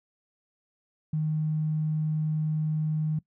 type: tone with tanh clipping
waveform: triangle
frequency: 154.9 Hz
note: D#3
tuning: 7 cents flat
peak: -24 dBFS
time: 1.13-3.19 s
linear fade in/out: 5 ms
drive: 3 dB
effects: noise-tail reverb RT60 0.1 s tail -21 dB re dry